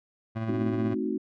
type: tone with tremolo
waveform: 25% pulse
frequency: 111.9 Hz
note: A2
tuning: 30 cents sharp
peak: -24 dBFS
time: 0.35-0.95 s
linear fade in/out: 20 ms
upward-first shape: sine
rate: 16 Hz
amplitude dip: 35%
type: chord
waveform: sine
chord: A diminished seventh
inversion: none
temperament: equal with one note detuned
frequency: 218.6 / 261.6 / 311.1 / 370 Hz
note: A3 / C4 / Eb4 / Gb4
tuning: -11 / 0 / 0 / 0 cents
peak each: -32 dBFS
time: 0.48-1.18 s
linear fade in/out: 10 ms
effects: low-pass 2000 Hz 12 dB/octave